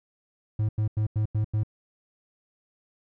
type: tone bursts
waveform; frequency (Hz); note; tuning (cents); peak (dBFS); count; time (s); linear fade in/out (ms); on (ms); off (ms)
triangle; 107.4; A2; -41; -20; 6; 0.59-1.634; 5; 99; 90
effects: none